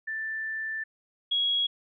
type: tone pair in turn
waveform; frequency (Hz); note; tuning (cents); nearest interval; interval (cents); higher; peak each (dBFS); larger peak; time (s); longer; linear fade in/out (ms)
sine; 1768 / 3318; A6 / G#7; +8 / -2; major seventh; 1090; second; -30 / -23; second; 0.07-0.84 / 1.31-1.67; first; 10
effects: none